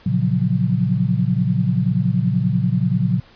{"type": "chord", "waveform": "sine", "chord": "Gb major seventh", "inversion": "first", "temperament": "equal", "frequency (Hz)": [116.54, 138.59, 174.61, 185], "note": ["Bb2", "Db3", "F3", "Gb3"], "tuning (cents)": [0, 0, 0, 0], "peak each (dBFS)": -21, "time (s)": [0.06, 3.2], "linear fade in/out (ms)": 5, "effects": ["pink hiss -49 dBFS RMS until 3.35 s", "resampled to 11025 Hz"]}